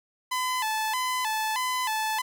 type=tone with vibrato; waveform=sawtooth; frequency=939 Hz; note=A#5; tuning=12 cents sharp; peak=-22 dBFS; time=0.31-2.22 s; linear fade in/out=10 ms; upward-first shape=square; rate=1.6 Hz; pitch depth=130 cents each way; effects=10-bit